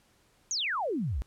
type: exponential sweep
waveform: sine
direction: down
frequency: 6900 to 49 Hz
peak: -28 dBFS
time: 0.51-1.22 s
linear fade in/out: 0 ms
effects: pink hiss -66 dBFS RMS until 1.26 s + low-pass 12000 Hz 12 dB/octave